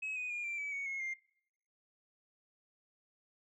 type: tone with pitch steps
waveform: sine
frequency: 2561 / 2491 / 2423 / 2357 / 2292 / 2229 / 2169 / 2109 Hz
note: D#7 / D#7 / D#7 / D7 / D7 / C#7 / C#7 / C7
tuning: +49 / +1 / -47 / +6 / -43 / +9 / -38 / +13 cents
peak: -35 dBFS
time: 0.02-1.14 s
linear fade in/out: 10 ms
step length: 140 ms
effects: noise-tail reverb RT60 0.7 s tail -21 dB re dry + tanh soft clip ceiling -34 dBFS